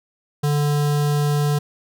square tone with notch filter, 146.6 Hz, D3, 3 cents flat, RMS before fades -19 dBFS, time 0.43-1.59 s, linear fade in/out 10 ms, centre 2200 Hz, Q 1.9, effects none

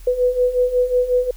sine beating tone pair, 493.9 / 499.4 Hz, B4 / B4, 0 / +19 cents, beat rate 5.5 Hz, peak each -20 / -16 dBFS, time 0.07-1.31 s, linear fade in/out 5 ms, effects added 40 Hz sine -35 dBFS peak until 1.36 s + white hiss -50 dBFS RMS until 1.36 s

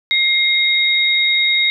sine tone pair together, 2120 / 3755 Hz, C7 / A#7, +22 / +12 cents, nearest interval minor seventh, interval 990 cents, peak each -15 dBFS, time 0.11-1.7 s, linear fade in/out 0 ms, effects none

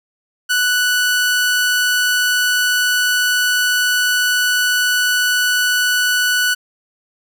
sawtooth tone, 1482 Hz, F#6, 2 cents sharp, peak -10 dBFS, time 0.49-6.55 s, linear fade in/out 20 ms, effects none

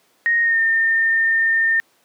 sine tone with pitch glide, 1864.7 to 1813.7 Hz, A#6 to A#6, 0 to -48 cents, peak -14 dBFS, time 0.26-1.8 s, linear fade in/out 0 ms, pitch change -48 cents, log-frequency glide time 0.42-0.6 s, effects pink hiss -59 dBFS RMS until 2.04 s + high-pass 300 Hz 12 dB/octave

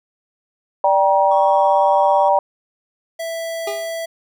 sine chord, G minor, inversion second, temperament equal with one note detuned, 587.3 / 784 / 949.2 Hz, D5 / G5 / Bb5, 0 / 0 / +31 cents, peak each -16 dBFS, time 0.84-2.39 s, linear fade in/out 2 ms
triangle tone with vibrato, 1108.7 Hz, C#6, in tune, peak -25 dBFS, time 1.31-2.29 s, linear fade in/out 5 ms, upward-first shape square, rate 18 Hz, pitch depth 19 cents each way
square tone, 660 Hz, E5, 2 cents sharp, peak -24 dBFS, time 3.19-4.06 s, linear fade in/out 10 ms
25% pulse tone with exponential decay, 406 Hz, G#4, 39 cents flat, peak -18 dBFS, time 3.67-3.97 s, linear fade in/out 5 ms, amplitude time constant 65 ms
effects none

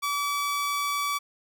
sawtooth tone, 1148 Hz, D6, 40 cents flat, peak -22 dBFS, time 0.02-1.19 s, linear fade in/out 20 ms, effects none

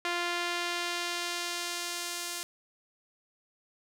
sawtooth tone with band-pass filter sweep, 348.3 Hz, F4, 5 cents flat, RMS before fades -34 dBFS, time 0.05-2.43 s, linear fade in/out 0 ms, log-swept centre 2300 to 8100 Hz, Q 0.71, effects none

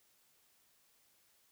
silence, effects white hiss -71 dBFS RMS until 1.51 s

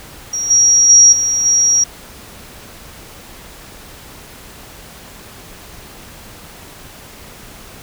sine tone with level steps, 5680 Hz, F8, 28 cents sharp, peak -17 / -7 / -3 / -13 / -9 dBFS, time 0.33-1.84 s, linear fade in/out 5 ms, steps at 0.5 / 0.89 / 1.12 / 1.45 s, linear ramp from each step 10 ms, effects pink hiss -37 dBFS RMS until 7.82 s

